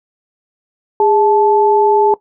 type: tone pair together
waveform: sine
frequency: 410.8 / 870.5 Hz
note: G#4 / A5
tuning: -19 / -19 cents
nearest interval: octave + minor second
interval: 1300 cents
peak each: -11 dBFS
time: 1-2.14 s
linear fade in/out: 2 ms
effects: noise-tail reverb RT60 0.1 s tail -18 dB re dry